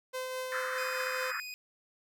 sawtooth tone with tremolo, 514 Hz, C5, 31 cents flat, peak -30 dBFS, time 0.13-1.32 s, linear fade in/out 20 ms, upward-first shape triangle, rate 4.8 Hz, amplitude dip 30%
white band-pass noise, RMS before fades -37 dBFS, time 0.52-1.4 s, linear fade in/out 0 ms, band 1200 to 1800 Hz, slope 48 dB/octave
25% pulse tone, 2489 Hz, D#7, in tune, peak -36 dBFS, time 0.78-1.54 s, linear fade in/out 0 ms
effects none

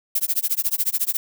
violet noise with tremolo, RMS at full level -19 dBFS, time 0.15-1.17 s, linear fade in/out 5 ms, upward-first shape sine, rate 14 Hz, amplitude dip 100%, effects none

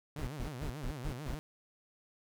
sawtooth tone with vibrato, 136.8 Hz, C#3, 23 cents flat, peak -37 dBFS, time 0.16-1.39 s, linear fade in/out 0 ms, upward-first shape sine, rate 6.8 Hz, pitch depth 230 cents each way
brown noise bursts, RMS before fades -38 dBFS, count 6, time 0.18-1.35 s, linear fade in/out 10 ms, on 95 ms, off 120 ms
effects none

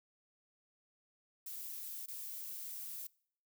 violet noise with dropouts, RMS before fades -45 dBFS, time 1.46-3.07 s, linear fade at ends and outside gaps 5 ms, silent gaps 2.06-2.081 s, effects noise-tail reverb RT60 0.6 s tail -24 dB re dry

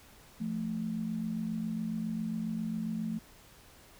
sine tone pair together, 173.15 / 220.5 Hz, F3 / A3, -15 / +4 cents, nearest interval major third, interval 419 cents, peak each -37 / -33 dBFS, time 0.4-3.19 s, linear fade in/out 10 ms, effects pink hiss -57 dBFS RMS until 3.99 s

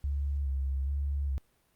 sine tone with vibrato, 69.1 Hz, C#2, 5 cents flat, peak -28 dBFS, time 0.04-1.38 s, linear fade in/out 0 ms, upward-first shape square, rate 1.2 Hz, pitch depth 37 cents each way, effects pink hiss -70 dBFS RMS until 1.75 s + Opus 48 kbps

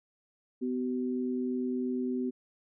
sine tone pair together, 251.4 / 380 Hz, B3 / F#4, +31 / +46 cents, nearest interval perfect fifth, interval 715 cents, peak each -30 / -35 dBFS, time 0.61-2.31 s, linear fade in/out 20 ms, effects none

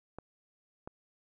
clicks, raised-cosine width 1 ms, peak -28 dBFS, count 2, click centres 0.186 / 0.875 s, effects none

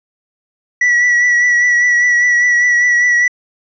triangle tone with vibrato, 1944 Hz, B6, 28 cents flat, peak -7 dBFS, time 0.81-3.28 s, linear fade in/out 5 ms, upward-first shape triangle, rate 5 Hz, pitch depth 30 cents each way, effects resampled to 16000 Hz

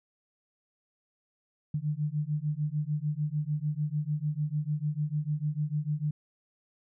sine beating tone pair, 146.83 / 153.53 Hz, D3 / D#3, 0 / -23 cents, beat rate 6.7 Hz, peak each -31 dBFS, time 1.74-6.11 s, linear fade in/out 5 ms, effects none

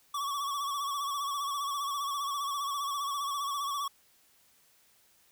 square tone with vibrato, 1129 Hz, C#6, 31 cents sharp, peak -32 dBFS, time 0.14-3.88 s, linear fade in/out 5 ms, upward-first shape sine, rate 15 Hz, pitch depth 59 cents each way, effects white hiss -65 dBFS RMS until 5.31 s

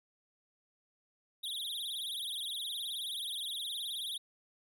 square tone with vibrato, 3520 Hz, A7, in tune, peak -37 dBFS, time 1.43-4.18 s, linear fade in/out 10 ms, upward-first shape triangle, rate 19 Hz, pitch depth 210 cents each way, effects none

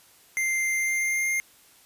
square tone with pitch glide, 2093 to 2116 Hz, C7 to C7, 0 to +19 cents, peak -24 dBFS, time 0.37-1.4 s, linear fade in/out 0 ms, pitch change +19 cents, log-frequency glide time 0.76-1.29 s, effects white hiss -56 dBFS RMS until 1.85 s + resampled to 32000 Hz

